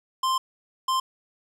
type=tone bursts at uneven times; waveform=square; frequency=1046.5 Hz; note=C6; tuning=in tune; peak=-22 dBFS; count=2; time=0.23-0.38 / 0.88-1 s; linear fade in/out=5 ms; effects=low-pass 10000 Hz 12 dB/octave + 10-bit